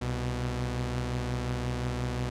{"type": "tone pair together", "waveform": "sawtooth", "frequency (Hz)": [64.33, 123], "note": ["C2", "B2"], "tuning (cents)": [-29, -7], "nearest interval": "major seventh", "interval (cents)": 1122, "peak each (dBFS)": [-30, -27], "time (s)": [0.01, 2.3], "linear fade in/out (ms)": 10, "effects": ["low-pass 8000 Hz 12 dB/octave"]}